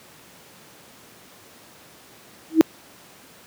sine tone with exponential growth, 320.6 Hz, E4, 48 cents flat, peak -3 dBFS, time 2.5-2.61 s, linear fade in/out 0 ms, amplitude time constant 22 ms, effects pink hiss -48 dBFS RMS until 3.46 s + high-pass 150 Hz 12 dB/octave

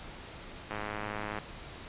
click train, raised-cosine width 0.5 ms, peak -21 dBFS, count 72, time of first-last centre 0.71-1.386 s, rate 105 Hz, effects pink hiss -46 dBFS RMS until 1.88 s + resampled to 8000 Hz

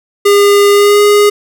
square tone with pitch glide, 405.6 to 412.7 Hz, G#4 to G#4, -41 to -11 cents, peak -5 dBFS, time 0.25-1.3 s, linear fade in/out 10 ms, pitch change +30 cents, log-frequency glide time 0.71-1.01 s, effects none

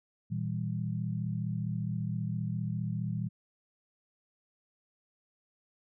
sine chord, E diminished, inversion second, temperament equal with one note detuned, 116.54 / 161.05 / 196 Hz, Bb2 / E3 / G3, 0 / -40 / 0 cents, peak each -34 / -35 / -37 dBFS, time 0.3-3.29 s, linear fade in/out 20 ms, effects none

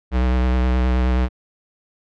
square tone with vibrato, 62.7 Hz, B1, 27 cents sharp, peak -16 dBFS, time 0.11-1.29 s, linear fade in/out 50 ms, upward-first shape sine, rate 9.5 Hz, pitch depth 23 cents each way, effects low-pass 3000 Hz 12 dB/octave

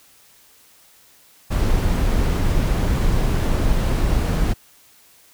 brown noise, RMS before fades -18 dBFS, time 1.5-4.54 s, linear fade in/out 20 ms, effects white hiss -52 dBFS RMS until 5.33 s

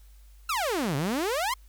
sawtooth exponential two-way sweep, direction down then up, 1400 to 130.81 to 1093 Hz, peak -22 dBFS, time 0.49-1.54 s, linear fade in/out 5 ms, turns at 0.96 s, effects added 50 Hz sine -49 dBFS peak until 1.68 s + white hiss -64 dBFS RMS until 1.68 s

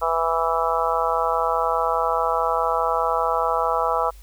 harmonic tone, 164.81 Hz, E3, in tune, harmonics 3 / 4 / 5 / 6 / 7 / 8, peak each -26 / -26 / -26 / -26 / -26 / -26 dBFS, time 0.01-4.11 s, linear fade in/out 20 ms, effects added 50 Hz sine -41 dBFS peak until 4.22 s + white hiss -54 dBFS RMS until 4.22 s

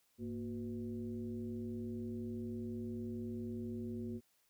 sine tone with frequency modulation, 233.1 Hz, A#3, in tune, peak -39 dBFS, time 0.18-4.21 s, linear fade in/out 50 ms, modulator 134 Hz, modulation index 0.96, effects white hiss -75 dBFS RMS until 4.49 s

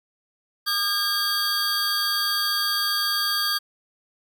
square tone cluster, 1214 / 1613 / 3281 / 4604 Hz, D#6 / G6 / G#7 / D8, -43 / +49 / -22 / -35 cents, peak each -30 / -29 / -30 / -25 dBFS, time 0.66-3.59 s, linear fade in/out 20 ms, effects 9-bit

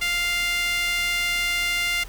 sawtooth tone with high-pass filter, 698.5 Hz, F5, in tune, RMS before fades -24 dBFS, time 0.01-2.04 s, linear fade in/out 10 ms, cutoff 2200 Hz, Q 2.9, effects added 41 Hz sine -39 dBFS peak until 2.08 s + pink hiss -45 dBFS RMS until 2.08 s

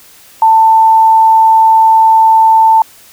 sine tone, 890 Hz, A5, 20 cents sharp, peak -3 dBFS, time 0.42-2.82 s, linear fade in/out 2 ms, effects white hiss -40 dBFS RMS until 3.12 s

